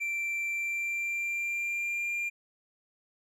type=tone with pitch glide; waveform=triangle; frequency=2349 to 2393 Hz; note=D7 to D7; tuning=0 to +32 cents; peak=-28 dBFS; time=0-2.3 s; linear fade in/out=20 ms; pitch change=+32 cents; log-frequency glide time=0.5-2.08 s; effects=none